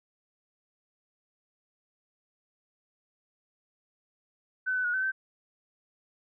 sine tone with pitch steps, 1514 / 1505 / 1449 / 1527 / 1548 Hz, F#6 / F#6 / F#6 / G6 / G6, +39 / +29 / -37 / -46 / -22 cents, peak -26 dBFS, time 4.66-5.12 s, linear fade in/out 20 ms, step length 92 ms, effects none

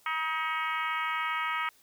harmonic tone, 317.5 Hz, D#4, 35 cents sharp, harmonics 3 / 4 / 5 / 6 / 7 / 8 / 9 / 10, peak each -36 / -32 / -41 / -37 / -35 / -44 / -44 / -47 dBFS, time 0.06-1.69 s, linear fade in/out 2 ms, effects white hiss -62 dBFS RMS until 1.82 s

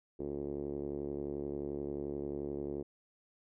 5% pulse tone with low-pass filter, 71.4 Hz, D2, 48 cents flat, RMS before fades -39 dBFS, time 0.19-2.83 s, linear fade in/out 10 ms, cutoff 380 Hz, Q 3.6, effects none

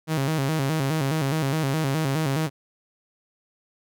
sawtooth tone with vibrato, 146.83 Hz, D3, in tune, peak -18 dBFS, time 0.07-2.5 s, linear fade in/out 50 ms, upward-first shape square, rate 4.8 Hz, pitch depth 130 cents each way, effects none

